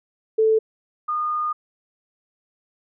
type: tone pair in turn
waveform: sine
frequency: 440 / 1222.4 Hz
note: A4 / D#6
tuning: 0 / -31 cents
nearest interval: octave + tritone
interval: 1769 cents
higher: second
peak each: -14 / -21 dBFS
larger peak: first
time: 0.38-0.59 / 1.08-1.53 s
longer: second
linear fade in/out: 10 ms
effects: none